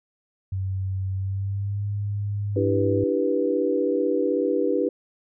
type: tone with pitch glide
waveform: sine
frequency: 95.3 to 102.14 Hz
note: G2 to G#2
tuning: -48 to -28 cents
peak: -24 dBFS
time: 0.52-3.04 s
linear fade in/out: 5 ms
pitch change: +120 cents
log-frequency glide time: 1.14-1.85 s
type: chord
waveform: sine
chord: E minor seventh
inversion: third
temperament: equal with one note detuned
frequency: 293.7 / 329.6 / 392 / 489.9 Hz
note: D4 / E4 / G4 / B4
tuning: 0 / 0 / 0 / -14 cents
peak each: -26 / -28 / -25 / -24 dBFS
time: 2.56-4.89 s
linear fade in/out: 5 ms
effects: none